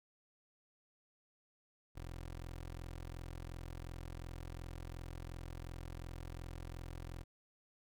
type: tone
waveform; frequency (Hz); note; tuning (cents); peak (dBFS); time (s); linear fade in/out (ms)
20% pulse; 42.78; F1; -35; -40; 1.95-7.24; 20
effects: none